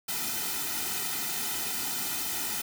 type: noise with comb filter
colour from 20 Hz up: white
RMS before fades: -32 dBFS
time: 0.08-2.62 s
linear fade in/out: 10 ms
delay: 1.8 ms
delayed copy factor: -0.95
effects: none